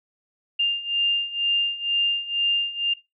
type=beating tone pair; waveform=sine; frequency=2800 / 2802.1 Hz; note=F7 / F7; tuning=+4 / +5 cents; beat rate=2.1 Hz; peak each=-25 / -22 dBFS; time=0.59-2.94 s; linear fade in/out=10 ms; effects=noise-tail reverb RT60 0.2 s tail -17 dB re dry